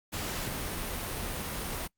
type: noise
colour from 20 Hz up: pink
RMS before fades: -35 dBFS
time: 0.12-1.88 s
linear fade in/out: 20 ms
effects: noise-tail reverb RT60 0.1 s tail -23 dB re dry + Opus 48 kbps